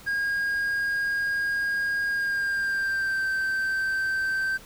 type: tone with pitch glide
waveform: triangle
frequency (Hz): 1628 to 1555.4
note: G#6 to G6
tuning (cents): -35 to -14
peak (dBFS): -22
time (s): 0.06-4.58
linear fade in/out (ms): 20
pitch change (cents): -79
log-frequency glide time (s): 2.09-3.29
effects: pink hiss -48 dBFS RMS until 4.65 s